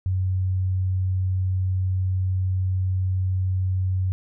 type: tone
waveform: sine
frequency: 93.3 Hz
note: F#2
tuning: 15 cents sharp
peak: -20 dBFS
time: 0.06-4.12 s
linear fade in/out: 0 ms
effects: none